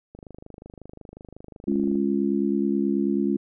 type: click train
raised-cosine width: 2 ms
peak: -28 dBFS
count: 47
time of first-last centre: 0.15-1.954 s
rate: 25.5 Hz
type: harmonic tone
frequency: 69.3 Hz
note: C#2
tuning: in tune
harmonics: 3 / 4 / 5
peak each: -24 / -25 / -26 dBFS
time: 1.67-3.37 s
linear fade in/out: 10 ms
effects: none